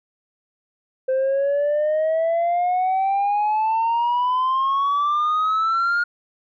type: exponential sweep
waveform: sine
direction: up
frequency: 518 to 1429 Hz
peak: -15 dBFS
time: 1.08-6.04 s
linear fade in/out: 10 ms
effects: tanh soft clip ceiling -16 dBFS